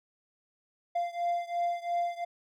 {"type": "beating tone pair", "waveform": "triangle", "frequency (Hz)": [693, 695.9], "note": ["F5", "F5"], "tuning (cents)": [-14, -6], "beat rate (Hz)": 2.9, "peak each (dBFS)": [-29, -31], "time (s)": [0.95, 2.25], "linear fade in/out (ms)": 10, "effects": []}